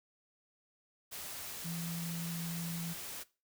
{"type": "tone in noise", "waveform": "sine", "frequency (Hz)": 168.5, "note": "E3", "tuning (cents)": 38, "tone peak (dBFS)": -38, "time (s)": [1.64, 2.94], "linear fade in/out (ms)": 20, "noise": "white", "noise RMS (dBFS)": -44, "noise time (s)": [1.11, 3.24], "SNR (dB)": 3, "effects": ["noise-tail reverb RT60 0.3 s tail -19 dB re dry"]}